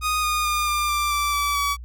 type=tone with pitch steps; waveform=sawtooth; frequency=1241 / 1226 / 1211.3 / 1196.7 / 1182.2 / 1168 / 1153.9 / 1140 Hz; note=D#6 / D#6 / D#6 / D6 / D6 / D6 / D6 / C#6; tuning=-5 / -26 / -47 / +32 / +11 / -10 / -31 / +48 cents; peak=-17 dBFS; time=0.01-1.77 s; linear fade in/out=50 ms; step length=220 ms; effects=added 60 Hz sine -34 dBFS peak until 1.84 s